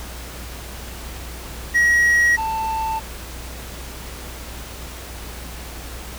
triangle tone pair in turn, 1904 / 888 Hz, A#6 / A5, +36 / +16 cents, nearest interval octave + minor second, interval 1320 cents, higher first, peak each -11 / -19 dBFS, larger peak first, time 1.74-2.37 / 2.37-3 s, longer neither, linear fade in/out 20 ms, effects added 60 Hz sine -34 dBFS peak until 6.18 s + pink hiss -36 dBFS RMS until 6.18 s

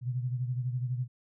sine beating tone pair, 123.47 / 135.47 Hz, B2 / C#3, 0 / -39 cents, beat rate 12 Hz, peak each -30 / -37 dBFS, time 0.01-1.08 s, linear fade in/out 50 ms, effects none

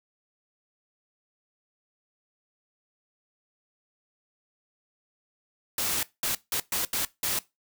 white noise bursts at uneven times, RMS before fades -28 dBFS, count 6, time 5.78-6.03 / 6.23-6.35 / 6.52-6.6 / 6.72-6.85 / 6.93-7.05 / 7.23-7.39 s, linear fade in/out 2 ms, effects noise-tail reverb RT60 0.2 s tail -19 dB re dry

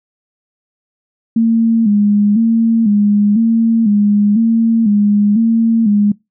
sine tone with vibrato, 216.5 Hz, A3, 28 cents flat, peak -8 dBFS, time 1.36-6.12 s, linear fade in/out 5 ms, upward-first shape square, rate 1 Hz, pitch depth 86 cents each way, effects noise-tail reverb RT60 0.2 s tail -23 dB re dry

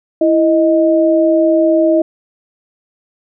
sine tone pair together, 330.4 / 625 Hz, E4 / D#5, +4 / +8 cents, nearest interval major seventh, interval 1104 cents, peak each -11 dBFS, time 0.21-2.02 s, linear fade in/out 5 ms, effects none

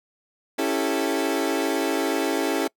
30% pulse chord, A dominant seventh, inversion first, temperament equal, 277.2 / 329.6 / 392 / 440 Hz, C#4 / E4 / G4 / A4, 0 / 0 / 0 / 0 cents, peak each -24 / -24 / -26 / -26 dBFS, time 0.58-2.68 s, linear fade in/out 10 ms, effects noise-tail reverb RT60 0.1 s tail -25 dB re dry

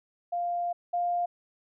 sine tone pair in turn, 698.5 / 701.7 Hz, F5 / F5, 0 / +8 cents, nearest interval unison, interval 8 cents, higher second, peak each -27 / -25 dBFS, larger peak second, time 0.32-0.73 / 0.93-1.26 s, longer first, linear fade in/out 10 ms, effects none

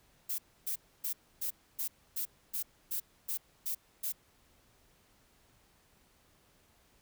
violet noise bursts, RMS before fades -35 dBFS, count 11, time 0.29-4.124 s, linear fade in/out 10 ms, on 94 ms, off 280 ms, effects pink hiss -67 dBFS RMS until 7.01 s

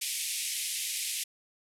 white band-pass noise, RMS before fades -34 dBFS, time 0.01-1.24 s, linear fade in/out 10 ms, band 2100 to 12000 Hz, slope 48 dB/octave, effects none

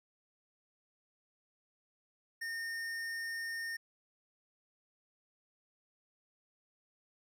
sine tone with hard clipping, 1828 Hz, A#6, 34 cents flat, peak -39 dBFS, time 2.41-3.77 s, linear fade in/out 10 ms, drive 13 dB, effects none

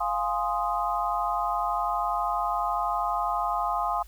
sine chord, F minor seventh, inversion none, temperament equal, 698.5 / 830.6 / 1046.5 / 1244.5 Hz, F5 / Ab5 / C6 / Eb6, 0 / 0 / 0 / 0 cents, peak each -30 dBFS, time 0-4.03 s, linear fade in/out 10 ms, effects added 50 Hz sine -45 dBFS peak until 4.07 s + white hiss -58 dBFS RMS until 4.07 s

